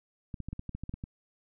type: clicks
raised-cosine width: 5 ms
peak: -25 dBFS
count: 11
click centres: 0.342 / 0.403 / 0.486 / 0.53 / 0.594 / 0.693 / 0.75 / 0.836 / 0.894 / 0.94 / 1.039 s
effects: none